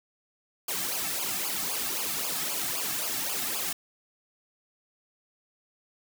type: noise with flanger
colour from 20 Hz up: white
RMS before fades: -31 dBFS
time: 0.68-3.73 s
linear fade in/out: 5 ms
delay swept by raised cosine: 0.51 to 2.11 ms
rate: 3.8 Hz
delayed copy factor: -1
effects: none